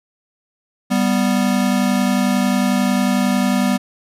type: tone pair together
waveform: square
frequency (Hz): 195.9 / 247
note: G3 / B3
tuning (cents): -1 / 0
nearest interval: major third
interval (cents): 401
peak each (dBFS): -18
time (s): 0.9-3.78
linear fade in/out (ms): 20
effects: resampled to 32000 Hz